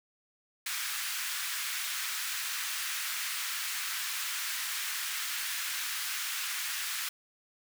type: high-pass noise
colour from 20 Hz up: pink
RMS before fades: -35 dBFS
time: 0.66-7.09 s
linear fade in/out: 5 ms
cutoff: 1400 Hz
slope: 24 dB/octave
effects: none